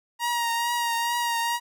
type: tone with vibrato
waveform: sawtooth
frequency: 942 Hz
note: A#5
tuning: 18 cents sharp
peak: -20 dBFS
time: 0.19-1.6 s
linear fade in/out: 50 ms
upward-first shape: triangle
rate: 2.3 Hz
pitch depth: 32 cents each way
effects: none